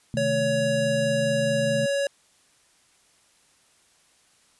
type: chord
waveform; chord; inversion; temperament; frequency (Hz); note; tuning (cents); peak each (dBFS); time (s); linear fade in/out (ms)
sine; A diminished; first; equal; 130.81 / 155.56 / 220; C3 / Eb3 / A3; 0 / 0 / 0; -30 / -32 / -29; 0.14-1.86; 0
type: tone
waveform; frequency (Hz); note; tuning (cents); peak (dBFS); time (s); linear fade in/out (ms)
square; 560; C#5; +18; -23; 0.17-2.07; 2
effects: white hiss -61 dBFS RMS until 4.59 s + resampled to 24000 Hz